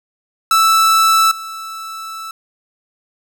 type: tone with level steps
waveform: 45% pulse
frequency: 1318.5 Hz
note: E6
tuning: in tune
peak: -9 / -26 dBFS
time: 0.51-2.31 s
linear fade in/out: 2 ms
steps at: 1.31 s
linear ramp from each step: 5 ms
effects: none